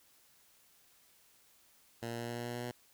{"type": "tone with pitch steps", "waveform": "10% pulse", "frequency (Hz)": [116.54, 117.28, 118.03, 118.78, 119.54, 120.3, 121.07, 121.84], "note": ["A#2", "A#2", "A#2", "A#2", "A#2", "B2", "B2", "B2"], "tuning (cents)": [0, 11, 22, 33, 44, -45, -34, -23], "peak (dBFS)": -30, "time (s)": [2.02, 2.716], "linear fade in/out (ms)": 10, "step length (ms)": 87, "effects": ["white hiss -66 dBFS RMS until 2.93 s"]}